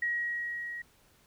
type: tone with level ramp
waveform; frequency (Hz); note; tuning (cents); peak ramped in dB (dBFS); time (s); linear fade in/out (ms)
sine; 1900; A#6; +33; -27 to -37; 0.02-0.82; 5
effects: pink hiss -64 dBFS RMS until 1.26 s